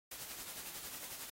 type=noise with tremolo; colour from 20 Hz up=white; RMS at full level=-45 dBFS; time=0.11-1.3 s; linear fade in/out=5 ms; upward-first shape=sine; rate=11 Hz; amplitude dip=45%; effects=AAC 48 kbps